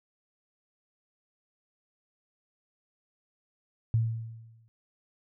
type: tone with exponential decay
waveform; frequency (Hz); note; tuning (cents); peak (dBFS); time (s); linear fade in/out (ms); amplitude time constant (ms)
sine; 113.4; A#2; -47; -20; 3.94-4.68; 0; 160
effects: none